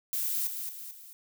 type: noise with echo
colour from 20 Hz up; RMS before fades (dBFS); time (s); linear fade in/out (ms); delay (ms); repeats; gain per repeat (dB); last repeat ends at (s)
violet; -31; 0.13-0.47; 0; 220; 3; -6; 1.13
effects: none